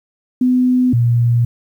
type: tone pair in turn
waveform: sine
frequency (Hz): 251.8 / 118.83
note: B3 / A#2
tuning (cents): +34 / +34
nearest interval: octave + minor second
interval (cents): 1300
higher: first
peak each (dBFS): -10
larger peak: neither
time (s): 0.41-0.93 / 0.93-1.45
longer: neither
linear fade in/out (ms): 5
effects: 8-bit